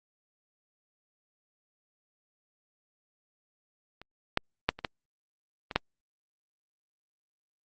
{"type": "clicks", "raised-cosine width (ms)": 0.3, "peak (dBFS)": [-30, -7, -6, -26, -13, -21, -6], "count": 7, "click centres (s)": [4.016, 4.374, 4.69, 4.79, 4.848, 5.712, 5.76], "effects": ["Opus 48 kbps"]}